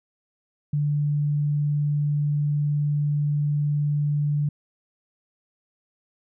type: tone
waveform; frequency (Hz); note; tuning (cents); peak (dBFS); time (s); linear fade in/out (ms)
sine; 146.83; D3; 0; -20; 0.73-4.49; 5
effects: none